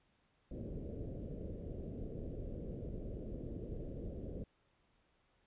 pink low-pass noise, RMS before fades -44 dBFS, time 0.51-4.44 s, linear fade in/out 5 ms, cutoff 560 Hz, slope 48 dB/octave, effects pink hiss -75 dBFS RMS until 5.46 s + resampled to 8000 Hz

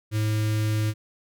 square tone with notch filter, 107.8 Hz, A2, 35 cents flat, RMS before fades -24 dBFS, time 0.11-0.94 s, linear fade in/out 50 ms, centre 800 Hz, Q 0.78, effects none

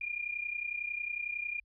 sine tone pair together, 2392 / 2423 Hz, D7 / D#7, +31 / -47 cents, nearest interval unison, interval 22 cents, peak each -38 / -36 dBFS, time 0.01-1.6 s, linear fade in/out 5 ms, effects added 50 Hz sine -66 dBFS peak until 1.64 s

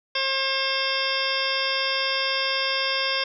harmonic tone with a mistuned harmonic, 536 Hz, C5, 42 cents sharp, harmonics 1 / 2 / 3 / 4 / 5 / 6 / 7 / 9 / 10, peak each -31 / -31 / -31 / -31 / -31 / -31 / -31 / -31 / -31 dBFS, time 0.15-3.24 s, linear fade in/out 5 ms, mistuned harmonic 7, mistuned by -84 cents, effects none

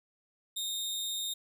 sawtooth tone with amplitude modulation, 3696 Hz, A#7, 16 cents flat, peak -28 dBFS, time 0.56-1.34 s, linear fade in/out 10 ms, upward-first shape sine, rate 204 Hz, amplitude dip 45%, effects none

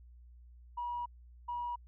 sine tone bursts at uneven times, 963 Hz, B5, 44 cents flat, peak -34 dBFS, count 2, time 0.77-1.06 / 1.48-1.76 s, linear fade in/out 10 ms, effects tanh soft clip ceiling -30 dBFS + added 60 Hz sine -53 dBFS peak until 1.87 s

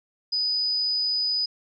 sine tone, 4978 Hz, D#8, in tune, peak -22 dBFS, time 0.32-1.46 s, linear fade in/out 10 ms, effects none

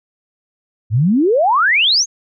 sine exponential sweep, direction up, 98 to 6750 Hz, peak -10 dBFS, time 0.9-2.06 s, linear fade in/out 50 ms, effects none

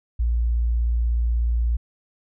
sine tone, 58.27 Hz, A#1, in tune, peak -18 dBFS, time 0.19-1.77 s, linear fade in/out 10 ms, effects none

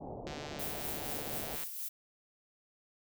white low-pass noise, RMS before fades -44 dBFS, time 0-1.57 s, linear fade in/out 20 ms, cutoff 800 Hz, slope 48 dB/octave
click train, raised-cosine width 0.2 ms, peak -28 dBFS, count 203, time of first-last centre 0.27-1.635 s, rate 148 Hz
violet noise with tremolo, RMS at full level -39 dBFS, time 0.59-1.89 s, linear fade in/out 10 ms, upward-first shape sine, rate 4.2 Hz, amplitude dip 45%
effects none

